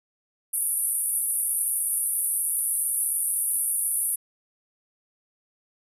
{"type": "band-pass noise", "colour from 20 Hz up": "pink", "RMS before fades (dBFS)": -26, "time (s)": [0.53, 4.16], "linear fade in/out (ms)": 10, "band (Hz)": [9300, 12000], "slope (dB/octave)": 96, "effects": []}